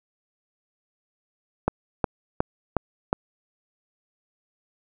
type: click train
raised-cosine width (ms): 1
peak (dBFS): -6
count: 5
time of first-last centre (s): 1.68-3.129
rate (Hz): 2.76
effects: none